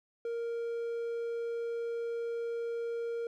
triangle tone, 466.2 Hz, A#4, in tune, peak -31 dBFS, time 0.25-3.27 s, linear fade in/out 2 ms, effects none

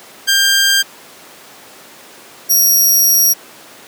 15% pulse tone pair in turn, 1592 / 5673 Hz, G6 / F8, +26 / +26 cents, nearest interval octave + minor seventh, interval 2200 cents, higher second, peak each -3 dBFS, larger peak neither, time 0.27-0.83 / 2.49-3.34 s, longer second, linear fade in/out 20 ms, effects pink hiss -38 dBFS RMS until 3.87 s + high-pass 300 Hz 12 dB/octave

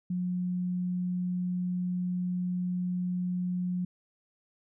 sine tone, 180 Hz, F#3, 47 cents flat, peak -28 dBFS, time 0.1-3.85 s, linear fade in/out 5 ms, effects none

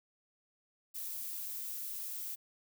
violet noise, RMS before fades -41 dBFS, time 0.94-2.36 s, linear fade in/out 20 ms, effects none

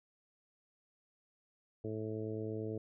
harmonic tone, 109.1 Hz, A2, 14 cents flat, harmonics 1 / 2 / 3 / 4 / 5 / 6, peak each -42 / -46 / -43 / -41 / -50 / -53 dBFS, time 1.84-2.78 s, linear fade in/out 5 ms, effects none

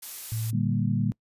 blue noise, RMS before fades -37 dBFS, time 0.02-0.51 s, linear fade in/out 10 ms
sine tone with pitch glide, 112.8 to 114.44 Hz, A2 to A#2, +44 to -31 cents, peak -27 dBFS, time 0.32-1.12 s, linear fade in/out 0 ms, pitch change +25 cents, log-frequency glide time 0.57-0.85 s
sine chord, G minor, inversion second, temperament equal, 146.83 / 196 / 233.1 Hz, D3 / G3 / Bb3, 0 / 0 / 0 cents, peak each -28 / -28 / -30 dBFS, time 0.53-1.12 s, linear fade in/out 5 ms
effects noise-tail reverb RT60 0.1 s tail -24 dB re dry + resampled to 32000 Hz

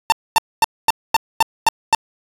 45% pulse tone bursts, 900 Hz, A5, 39 cents sharp, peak -9 dBFS, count 8, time 0.1-1.948 s, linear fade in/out 0 ms, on 21 ms, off 240 ms, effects resampled to 32000 Hz

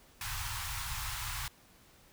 pink band-stop noise, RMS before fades -38 dBFS, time 0.21-1.48 s, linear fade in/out 2 ms, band 130 to 840 Hz, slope 48 dB/octave, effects pink hiss -61 dBFS RMS until 2.12 s

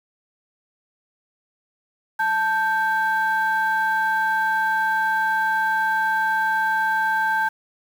sine tone pair together, 880 / 1568 Hz, A5 / G6, 0 / 0 cents, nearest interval minor seventh, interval 1000 cents, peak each -20 dBFS, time 2.19-7.49 s, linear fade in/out 10 ms, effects tanh soft clip ceiling -13 dBFS + 7-bit

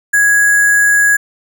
sine tone with sample-and-hold, 1661.2 Hz, G#6, in tune, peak -7 dBFS, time 0.13-1.17 s, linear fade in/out 10 ms, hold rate 8820 Hz, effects none

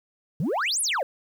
sine exponential two-way sweep, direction up then down, 132.4 to 11460 to 487.5 Hz, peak -20 dBFS, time 0.4-1.03 s, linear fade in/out 2 ms, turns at 0.81 s, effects tanh soft clip ceiling -22 dBFS + 9-bit

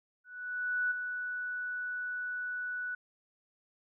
sine tone with ADSR envelope, 1480 Hz, F#6, in tune, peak -27 dBFS, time 0.24-2.95 s, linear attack 670 ms, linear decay 12 ms, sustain -7 dB, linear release 5 ms, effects none

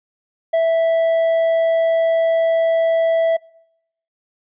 triangle tone, 658 Hz, E5, 3 cents flat, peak -11 dBFS, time 0.53-3.37 s, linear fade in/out 10 ms, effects noise-tail reverb RT60 0.8 s tail -26 dB re dry + resampled to 8000 Hz

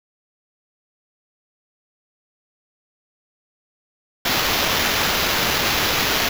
white noise with sample-and-hold, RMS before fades -20 dBFS, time 4.25-6.29 s, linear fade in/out 5 ms, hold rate 8820 Hz, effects none

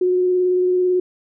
sine tone with vibrato, 363.8 Hz, F#4, 29 cents flat, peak -14 dBFS, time 0.01-1 s, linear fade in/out 5 ms, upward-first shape square, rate 18 Hz, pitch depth 11 cents each way, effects none

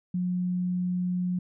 sine tone, 180.1 Hz, F#3, 46 cents flat, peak -25 dBFS, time 0.14-1.39 s, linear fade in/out 5 ms, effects none

